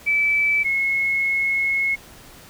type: tone pair in turn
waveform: sine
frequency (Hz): 2310 / 2176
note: D7 / C#7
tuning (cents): -29 / -33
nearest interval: minor second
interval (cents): 104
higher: first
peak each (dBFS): -16 / -18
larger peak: first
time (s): 0.06-0.64 / 0.64-1.96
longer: second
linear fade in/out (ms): 20
effects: pink hiss -45 dBFS RMS until 2.49 s